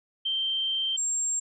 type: tone pair in turn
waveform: sine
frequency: 3136 / 7459 Hz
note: G7 / A#8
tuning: 0 / 0 cents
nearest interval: octave + minor third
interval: 1500 cents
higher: second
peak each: -25 dBFS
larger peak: neither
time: 0.25-0.97 / 0.97-1.4 s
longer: first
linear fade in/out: 10 ms
effects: none